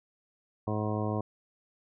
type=harmonic tone; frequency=106.5 Hz; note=G#2; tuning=44 cents sharp; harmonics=1 / 2 / 3 / 4 / 5 / 6 / 7 / 9 / 10; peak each=-32 / -35 / -37 / -38 / -39 / -40 / -40 / -42 / -42 dBFS; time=0.67-1.21 s; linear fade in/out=5 ms; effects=none